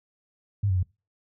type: tone with pitch steps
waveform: sine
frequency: 101.1 / 93.2 / 90.7 Hz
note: G#2 / F#2 / F#2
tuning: -46 / +13 / -34 cents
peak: -20 dBFS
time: 0.63-0.828 s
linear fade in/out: 5 ms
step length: 66 ms
effects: noise-tail reverb RT60 0.3 s tail -25 dB re dry + high-pass 60 Hz 12 dB/octave